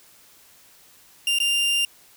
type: tone with dropouts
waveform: 40% pulse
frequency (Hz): 2794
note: F7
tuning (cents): 0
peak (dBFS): -18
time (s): 1.27-1.85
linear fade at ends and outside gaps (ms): 2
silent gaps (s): 1.387-1.401
effects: white hiss -53 dBFS RMS until 2.16 s